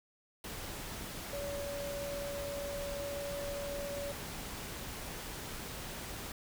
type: tone in noise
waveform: sine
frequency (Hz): 568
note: C#5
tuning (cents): +42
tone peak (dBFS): -38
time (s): 1.33-4.12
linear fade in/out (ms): 2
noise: pink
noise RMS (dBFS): -43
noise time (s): 0.44-6.32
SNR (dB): +2
effects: none